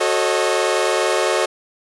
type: chord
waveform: sawtooth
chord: D# half-diminished seventh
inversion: first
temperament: equal with one note detuned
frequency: 370 / 440 / 543 / 622.3 Hz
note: F#4 / A4 / C#5 / D#5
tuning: 0 / 0 / -36 / 0 cents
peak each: -18 dBFS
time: 0-1.46 s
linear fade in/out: 10 ms
effects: resampled to 24000 Hz + 8-bit